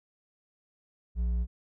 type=tone with hard clipping; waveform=sine; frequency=59 Hz; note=A#1; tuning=22 cents sharp; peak=-27 dBFS; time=1.15-1.47 s; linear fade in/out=50 ms; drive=4 dB; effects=none